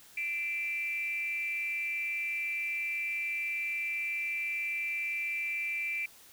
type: tone with frequency modulation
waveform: sine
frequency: 2349 Hz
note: D7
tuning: in tune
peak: -31 dBFS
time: 0.17-6.06 s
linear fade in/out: 5 ms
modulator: 304 Hz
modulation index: 0.49
effects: white hiss -56 dBFS RMS until 6.32 s